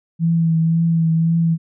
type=tone with vibrato; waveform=sine; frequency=164.5 Hz; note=E3; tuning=3 cents flat; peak=-13 dBFS; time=0.19-1.58 s; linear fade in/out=50 ms; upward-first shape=triangle; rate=1.9 Hz; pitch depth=29 cents each way; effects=none